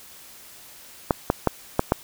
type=clicks; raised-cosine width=1 ms; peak=-3 dBFS; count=5; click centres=1.108 / 1.301 / 1.473 / 1.794 / 1.921 s; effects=white hiss -46 dBFS RMS until 2.03 s